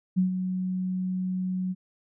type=tone with ADSR envelope; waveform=sine; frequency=184.8 Hz; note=F#3; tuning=2 cents flat; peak=-18 dBFS; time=0.16-1.75 s; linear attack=24 ms; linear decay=120 ms; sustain=-8 dB; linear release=38 ms; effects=none